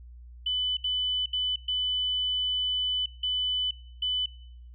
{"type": "tone bursts at uneven times", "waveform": "sine", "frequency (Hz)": 3000, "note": "F#7", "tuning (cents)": 23, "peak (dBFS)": -25, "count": 6, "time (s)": [[0.46, 0.77], [0.84, 1.26], [1.33, 1.56], [1.68, 3.06], [3.23, 3.71], [4.02, 4.26]], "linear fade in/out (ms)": 5, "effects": ["noise-tail reverb RT60 0.8 s tail -24 dB re dry", "added 60 Hz sine -44 dBFS peak until 4.74 s"]}